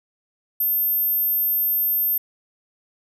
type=tone; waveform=sine; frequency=13290 Hz; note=G#9; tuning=in tune; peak=-18 dBFS; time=0.6-2.18 s; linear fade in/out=5 ms; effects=none